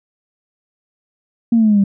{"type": "exponential sweep", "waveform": "sine", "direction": "down", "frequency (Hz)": [236, 194.5], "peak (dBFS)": -8, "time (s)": [1.52, 1.84], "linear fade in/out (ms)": 5, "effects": ["tanh soft clip ceiling -4 dBFS"]}